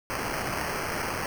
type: noise with sample-and-hold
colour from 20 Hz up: violet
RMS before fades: -31 dBFS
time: 0.1-1.26 s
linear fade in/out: 0 ms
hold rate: 3675 Hz
effects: none